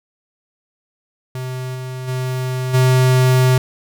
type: tone with level steps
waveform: square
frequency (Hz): 128.5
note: C3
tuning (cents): -31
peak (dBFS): -24 / -26 / -20 / -11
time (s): 1.35-3.58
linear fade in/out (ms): 2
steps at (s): 1.74 / 2.07 / 2.73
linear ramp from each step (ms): 20
effects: none